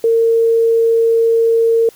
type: tone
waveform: sine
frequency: 457.2 Hz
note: A#4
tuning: 34 cents flat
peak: -9 dBFS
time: 0.04-1.89 s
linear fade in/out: 2 ms
effects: white hiss -45 dBFS RMS until 1.95 s